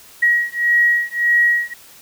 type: beating tone pair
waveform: sine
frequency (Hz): 1903 / 1904.7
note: A#6 / A#6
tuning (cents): +35 / +37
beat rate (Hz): 1.7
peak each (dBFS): -16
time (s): 0.22-1.74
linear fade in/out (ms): 10
effects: white hiss -44 dBFS RMS until 2.01 s